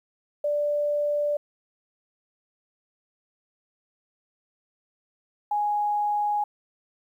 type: tone pair in turn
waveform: sine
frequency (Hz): 587.3 / 830.6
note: D5 / G#5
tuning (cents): 0 / 0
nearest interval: tritone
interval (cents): 600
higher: second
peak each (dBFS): -22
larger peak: neither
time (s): 0.44-1.37 / 5.51-6.44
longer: neither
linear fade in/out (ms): 5
effects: 10-bit